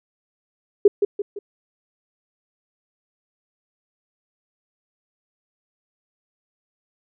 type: tone with echo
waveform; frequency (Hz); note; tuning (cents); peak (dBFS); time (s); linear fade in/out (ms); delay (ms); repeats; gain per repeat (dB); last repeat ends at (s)
sine; 406.1; G#4; -39; -7; 0.85-0.88; 5; 170; 3; -7; 1.39
effects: none